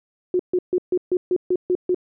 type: tone bursts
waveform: sine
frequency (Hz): 362.2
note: F#4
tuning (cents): -37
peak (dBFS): -16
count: 9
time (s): 0.34-1.946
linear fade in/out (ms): 2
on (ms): 54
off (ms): 140
effects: none